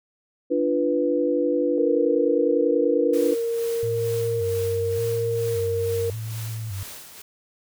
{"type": "chord", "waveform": "sine", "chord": "B diminished", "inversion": "first", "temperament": "equal with one note detuned", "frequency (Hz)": [293.7, 345.4, 493.9], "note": ["D4", "F4", "B4"], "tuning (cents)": [0, -19, 0], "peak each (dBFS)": [-24, -25, -22], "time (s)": [0.5, 3.35], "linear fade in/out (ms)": 20}
{"type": "tone", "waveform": "sine", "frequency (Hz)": 463.7, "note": "A#4", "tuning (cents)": -9, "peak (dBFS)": -22, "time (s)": [1.78, 6.1], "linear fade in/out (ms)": 2}
{"type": "noise with tremolo", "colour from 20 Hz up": "white", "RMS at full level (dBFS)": -38, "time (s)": [3.13, 7.22], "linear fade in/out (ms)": 5, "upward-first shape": "sine", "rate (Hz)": 2.2, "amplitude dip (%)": 55}
{"type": "tone with vibrato", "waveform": "sine", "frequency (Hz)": 103.83, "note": "G#2", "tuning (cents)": 0, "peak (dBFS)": -28, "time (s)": [3.83, 6.83], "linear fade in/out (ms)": 0, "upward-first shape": "square", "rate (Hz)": 0.87, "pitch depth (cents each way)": 120}
{"effects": []}